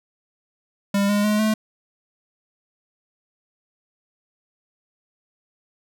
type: tone with pitch steps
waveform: square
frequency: 200 / 205.4 / 210.9 / 216.6 Hz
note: G3 / G#3 / G#3 / A3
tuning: +35 / -19 / +27 / -27 cents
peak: -18 dBFS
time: 0.94-1.54 s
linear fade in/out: 5 ms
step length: 150 ms
effects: none